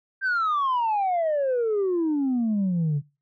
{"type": "exponential sweep", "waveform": "sine", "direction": "down", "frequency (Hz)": [1594, 138.59], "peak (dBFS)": -19, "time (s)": [0.21, 3.02], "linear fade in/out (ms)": 50, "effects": ["noise-tail reverb RT60 0.3 s tail -23 dB re dry", "tanh soft clip ceiling -19 dBFS"]}